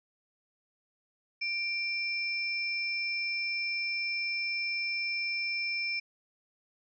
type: tone pair together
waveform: sine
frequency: 2360 / 5278 Hz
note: D7 / E8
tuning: +8 / +1 cents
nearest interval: octave + major second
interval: 1393 cents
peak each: -31 / -36 dBFS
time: 1.41-6 s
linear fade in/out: 10 ms
effects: none